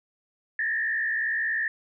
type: tone with frequency modulation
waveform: sine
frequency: 1791 Hz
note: A6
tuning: 30 cents sharp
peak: -24 dBFS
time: 0.59-1.68 s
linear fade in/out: 2 ms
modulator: 61.6 Hz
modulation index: 1.3
effects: none